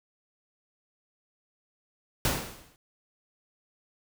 pink noise with exponential decay, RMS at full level -24 dBFS, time 2.25-2.76 s, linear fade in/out 1 ms, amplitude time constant 110 ms, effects none

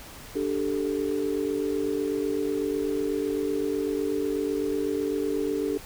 sine chord, D suspended fourth, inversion none, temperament equal, 293.7 / 392 / 440 Hz, D4 / G4 / A4, 0 / 0 / 0 cents, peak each -29 dBFS, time 0.35-5.78 s, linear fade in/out 10 ms, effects pink hiss -44 dBFS RMS until 5.85 s

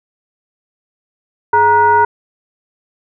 sine tone with frequency modulation, 940 Hz, A#5, 14 cents sharp, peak -7 dBFS, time 1.53-2.05 s, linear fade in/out 5 ms, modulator 519 Hz, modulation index 0.73, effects none

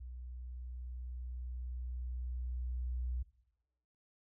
sine tone with level ramp, 61.74 Hz, B1, in tune, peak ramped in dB -44 to -34 dBFS, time 0-3.23 s, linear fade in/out 10 ms, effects noise-tail reverb RT60 0.9 s tail -19 dB re dry

